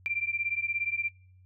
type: beating tone pair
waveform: sine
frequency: 2357 / 2374 Hz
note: D7 / D7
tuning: +6 / +18 cents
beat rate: 17 Hz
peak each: -31 / -31 dBFS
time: 0.06-1.09 s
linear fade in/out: 0 ms
effects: noise-tail reverb RT60 0.6 s tail -26 dB re dry + added 92 Hz sine -54 dBFS peak until 1.45 s